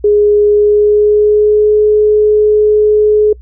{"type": "tone with pitch glide", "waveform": "sine", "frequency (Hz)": [415.3, 423.3], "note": ["G#4", "G#4"], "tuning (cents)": [0, 33], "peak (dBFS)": -5, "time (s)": [0.04, 3.33], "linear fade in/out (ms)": 5, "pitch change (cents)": 33, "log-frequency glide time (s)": [0.49, 1.77], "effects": ["noise-tail reverb RT60 0.1 s tail -26 dB re dry", "added 60 Hz sine -31 dBFS peak until 3.41 s"]}